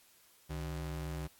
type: ring-modulated tone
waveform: square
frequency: 111.6 Hz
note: A2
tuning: 25 cents sharp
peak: -35 dBFS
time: 0.49-1.28 s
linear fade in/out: 20 ms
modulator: 42.9 Hz
effects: white hiss -64 dBFS RMS until 1.39 s + AAC 64 kbps